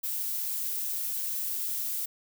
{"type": "noise", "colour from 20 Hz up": "violet", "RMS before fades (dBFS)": -32, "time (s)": [0.03, 2.06], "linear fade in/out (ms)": 10, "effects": []}